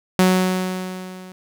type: tone with level ramp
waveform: sawtooth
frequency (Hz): 185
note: F#3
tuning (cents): 0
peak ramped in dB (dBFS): -7 to -33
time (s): 0.19-1.32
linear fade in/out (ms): 0
effects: none